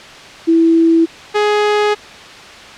sine / sawtooth tone pair in turn, 329.6 / 418 Hz, E4 / G#4, 0 / +11 cents, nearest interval major third, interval 411 cents, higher second, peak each -7 dBFS, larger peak neither, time 0.47-1.06 / 1.34-1.95 s, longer second, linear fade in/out 20 ms, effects white hiss -34 dBFS RMS until 2.77 s + low-pass 4000 Hz 12 dB/octave

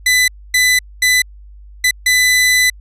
sawtooth tone bursts at uneven times, 2000 Hz, B6, 21 cents sharp, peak -6 dBFS, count 5, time 0.06-0.28 / 0.54-0.79 / 1.02-1.22 / 1.84-1.91 / 2.06-2.7 s, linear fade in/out 5 ms, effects added 50 Hz sine -35 dBFS peak until 2.8 s + resampled to 32000 Hz

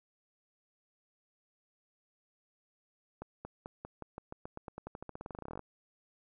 accelerating click train, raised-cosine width 1 ms, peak -28 dBFS, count 29, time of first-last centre 3.22-5.593 s, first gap 230 ms, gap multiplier 0.91, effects none

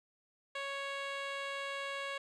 10% pulse tone, 554.4 Hz, C#5, in tune, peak -29 dBFS, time 0.55-2.18 s, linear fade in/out 5 ms, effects low-pass 5000 Hz 12 dB/octave

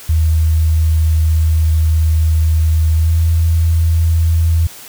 sine tone with pitch glide, 79.5 to 82.21 Hz, D#2 to E2, +38 to -4 cents, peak -9 dBFS, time 0.09-4.67 s, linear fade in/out 5 ms, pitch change +58 cents, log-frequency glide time 2.98-3.14 s, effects white hiss -35 dBFS RMS until 4.88 s

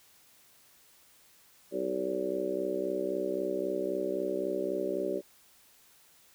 harmonic tone with a mistuned harmonic, 63.8 Hz, C2, 43 cents flat, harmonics 3 / 4 / 5 / 6 / 7 / 8 / 9, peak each -43 / -43 / -37 / -33 / -39 / -43 / -35 dBFS, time 1.71-5.22 s, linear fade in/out 50 ms, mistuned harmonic 8, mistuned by +39 cents, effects white hiss -61 dBFS RMS until 6.34 s

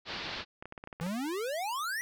white low-pass noise, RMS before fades -39 dBFS, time 0.05-0.45 s, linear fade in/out 50 ms, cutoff 4700 Hz, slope 48 dB/octave
clicks, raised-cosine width 0.5 ms, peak -28 dBFS, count 10, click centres 0.625 / 0.656 / 0.724 / 0.778 / 0.839 / 0.874 / 0.928 / 1 / 1.032 / 1.065 s
square exponential sweep, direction up, 159.4 to 1975.5 Hz, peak -33 dBFS, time 1.01-2.01 s, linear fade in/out 0 ms
effects none

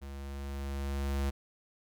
square tone with level ramp, 69.3 Hz, C#2, in tune, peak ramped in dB -42 to -29 dBFS, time 0.01-1.31 s, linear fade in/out 20 ms, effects none

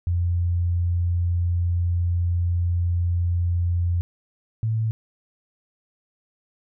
sine tone pair in turn, 87.1 / 111.03 Hz, F2 / A2, -4 / +16 cents, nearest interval major third, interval 420 cents, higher second, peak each -19 / -20 dBFS, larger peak first, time 0.07-4.01 / 4.63-4.91 s, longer first, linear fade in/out 0 ms, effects none

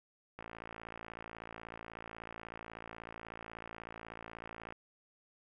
click train, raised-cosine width 0.5 ms, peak -30 dBFS, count 245, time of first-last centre 0.39-4.724 s, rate 56.3 Hz, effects none

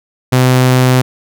sawtooth tone, 127.7 Hz, C3, 42 cents flat, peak -3 dBFS, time 0.32-1.02 s, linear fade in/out 10 ms, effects none

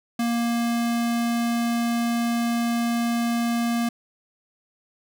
square tone, 234.7 Hz, A#3, 12 cents sharp, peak -22 dBFS, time 0.19-3.89 s, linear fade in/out 5 ms, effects none

